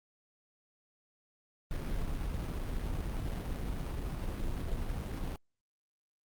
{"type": "noise with sample-and-hold", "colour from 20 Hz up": "brown", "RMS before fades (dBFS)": -35, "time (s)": [1.71, 5.36], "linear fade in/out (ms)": 2, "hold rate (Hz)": 3675, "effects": ["Opus 32 kbps"]}